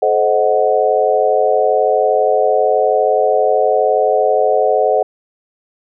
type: chord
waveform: sine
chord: A diminished seventh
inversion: none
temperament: equal with one note detuned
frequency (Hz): 430.9 / 523.3 / 622.3 / 740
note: A4 / C5 / Eb5 / Gb5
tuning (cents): -36 / 0 / 0 / 0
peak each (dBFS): -16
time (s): 0.02-5.03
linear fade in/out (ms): 5
effects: none